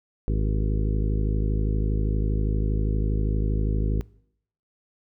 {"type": "harmonic tone with a mistuned harmonic", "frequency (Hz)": 52.5, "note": "G#1", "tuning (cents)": 19, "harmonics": [1, 2, 3, 4, 5, 6, 7, 8, 9], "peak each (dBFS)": [-22, -28, -32, -34, -36, -38, -39, -40, -41], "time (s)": [0.28, 4.01], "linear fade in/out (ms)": 0, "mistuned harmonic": 8, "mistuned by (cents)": -67, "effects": ["noise-tail reverb RT60 0.7 s tail -23 dB re dry"]}